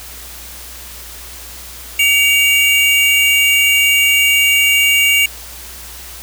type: tone pair together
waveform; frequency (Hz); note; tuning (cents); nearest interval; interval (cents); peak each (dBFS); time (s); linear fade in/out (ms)
square; 2268 / 2794; C#7 / F7; +39 / 0; major third; 361; -13; 1.99-5.26; 5
effects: added 60 Hz sine -37 dBFS peak until 6.22 s + white hiss -33 dBFS RMS until 6.22 s